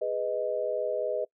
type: chord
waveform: sine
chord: G# minor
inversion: none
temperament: just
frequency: 415.3 / 498.4 / 623 Hz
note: G#4 / B4 / D#5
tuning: 0 / +16 / +2 cents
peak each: -34 / -31 / -30 dBFS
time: 0.01-1.25 s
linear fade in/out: 10 ms
effects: noise-tail reverb RT60 0.1 s tail -24 dB re dry